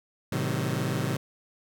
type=chord; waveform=sawtooth; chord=A diminished seventh; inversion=none; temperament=just; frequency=110 / 132 / 158.4 / 190.08 Hz; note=A2 / C3 / Eb3 / Gb3; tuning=0 / +16 / +31 / +47 cents; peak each=-29 / -26 / -28 / -30 dBFS; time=0.32-1.17 s; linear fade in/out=5 ms; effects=none